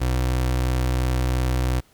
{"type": "tone", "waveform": "30% pulse", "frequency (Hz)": 62.9, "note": "B1", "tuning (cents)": 32, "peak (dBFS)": -17, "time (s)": [0, 1.81], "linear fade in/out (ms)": 20, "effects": ["pink hiss -58 dBFS RMS until 1.93 s"]}